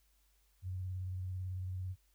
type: tone with vibrato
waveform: sine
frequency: 92.5 Hz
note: F#2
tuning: in tune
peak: -37 dBFS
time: 0.62-1.96 s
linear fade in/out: 50 ms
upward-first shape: triangle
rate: 18 Hz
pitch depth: 38 cents each way
effects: added 50 Hz sine -70 dBFS peak until 2.14 s + white hiss -75 dBFS RMS until 2.14 s